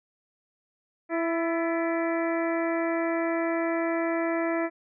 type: harmonic tone with a mistuned harmonic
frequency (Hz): 331.9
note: E4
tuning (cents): +12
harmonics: 1 / 2 / 3 / 4 / 5 / 6 / 7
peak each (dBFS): -27 / -29 / -37 / -37 / -38 / -37 / -41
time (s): 1.09-4.7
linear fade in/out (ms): 50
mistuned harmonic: 5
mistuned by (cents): +58
effects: none